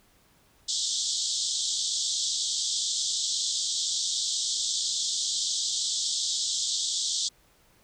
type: band-pass noise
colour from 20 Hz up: pink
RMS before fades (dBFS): -29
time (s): 0.68-7.29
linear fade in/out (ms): 10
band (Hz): 3300 to 8100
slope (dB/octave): 96
effects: pink hiss -62 dBFS RMS until 7.83 s